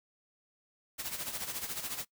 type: noise with tremolo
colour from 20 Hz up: white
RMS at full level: -36 dBFS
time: 0.98-2.05 s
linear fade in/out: 20 ms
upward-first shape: sine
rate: 14 Hz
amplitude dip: 65%
effects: noise-tail reverb RT60 0.1 s tail -20 dB re dry